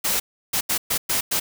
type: noise bursts at uneven times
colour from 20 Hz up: white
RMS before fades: -22 dBFS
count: 6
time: 0.04-0.2 / 0.53-0.61 / 0.69-0.78 / 0.9-0.98 / 1.09-1.21 / 1.31-1.4 s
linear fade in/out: 10 ms
effects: none